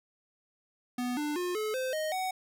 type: tone with pitch steps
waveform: square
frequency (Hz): 246.9 / 297 / 357.3 / 429.9 / 517.2 / 622.1 / 748.5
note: B3 / D4 / F4 / A4 / C5 / D#5 / F#5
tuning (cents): 0 / +20 / +40 / -40 / -20 / 0 / +20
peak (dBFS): -31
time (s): 0.98-2.31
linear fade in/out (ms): 5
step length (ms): 190
effects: none